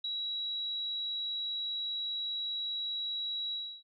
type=tone with ADSR envelope; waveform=sine; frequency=3885 Hz; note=B7; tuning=29 cents flat; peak=-31 dBFS; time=0.04-3.83 s; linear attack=6 ms; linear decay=6 ms; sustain=-2 dB; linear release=300 ms; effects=none